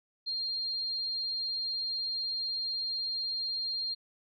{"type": "tone", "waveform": "sine", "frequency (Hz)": 4204, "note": "C8", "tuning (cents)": 7, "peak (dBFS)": -31, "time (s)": [0.26, 3.95], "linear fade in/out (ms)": 20, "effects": []}